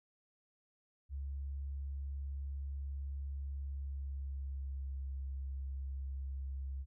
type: tone with pitch glide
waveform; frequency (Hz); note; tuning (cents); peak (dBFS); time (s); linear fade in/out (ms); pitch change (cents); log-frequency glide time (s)
sine; 69.3 to 67.52; C#2 to C#2; 0 to -45; -38; 1.09-6.86; 50; -45; 3.61-5
effects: none